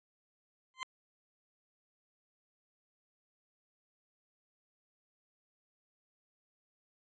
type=tone with exponential growth; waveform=20% pulse; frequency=1038 Hz; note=C6; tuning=14 cents flat; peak=-28 dBFS; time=0.74-0.83 s; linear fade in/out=0 ms; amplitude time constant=18 ms; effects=resampled to 16000 Hz